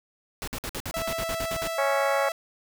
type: noise bursts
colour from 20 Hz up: pink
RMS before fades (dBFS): -33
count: 12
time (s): 0.42-1.674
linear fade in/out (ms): 0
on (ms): 55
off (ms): 54
type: tone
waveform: sawtooth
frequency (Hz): 659.3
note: E5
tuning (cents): 0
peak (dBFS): -25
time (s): 0.94-2.32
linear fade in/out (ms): 2
type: harmonic tone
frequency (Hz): 277.2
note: C#4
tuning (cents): 0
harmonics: 2 / 3 / 4 / 5 / 6 / 7 / 8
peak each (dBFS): -25 / -29 / -31 / -33 / -35 / -36 / -37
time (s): 1.78-2.29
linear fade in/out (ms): 5
effects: none